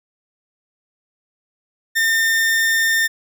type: tone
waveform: 40% pulse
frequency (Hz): 1809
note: A6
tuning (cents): +48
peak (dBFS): -14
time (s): 1.95-3.08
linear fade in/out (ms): 20
effects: none